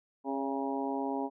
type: harmonic tone with a mistuned harmonic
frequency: 136.3 Hz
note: C#3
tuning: 29 cents flat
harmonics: 2 / 3 / 4 / 5 / 6 / 7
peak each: -34 / -38 / -42 / -40 / -38 / -40 dBFS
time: 0.24-1.3 s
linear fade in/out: 50 ms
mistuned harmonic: 4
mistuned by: +58 cents
effects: none